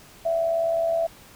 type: tone with amplitude modulation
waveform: sine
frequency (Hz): 663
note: E5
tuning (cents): +10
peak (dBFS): -18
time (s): 0.25-1.07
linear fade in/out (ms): 10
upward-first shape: sine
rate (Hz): 79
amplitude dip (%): 50
effects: pink hiss -49 dBFS RMS until 1.35 s